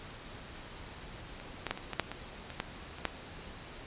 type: clicks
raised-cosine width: 0.3 ms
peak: -29 / -17 / -14 / -25 / -20 / -11 / -22 / -26 / -16 / -29 / -13 dBFS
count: 11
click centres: 1.4 / 1.667 / 1.71 / 1.775 / 1.933 / 1.997 / 2.116 / 2.503 / 2.601 / 2.985 / 3.053 s
effects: pink hiss -47 dBFS RMS until 3.86 s + resampled to 8000 Hz